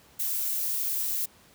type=noise; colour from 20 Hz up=violet; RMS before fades=-29 dBFS; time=0.19-1.26 s; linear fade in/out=10 ms; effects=pink hiss -57 dBFS RMS until 1.54 s + high-pass 60 Hz 12 dB/octave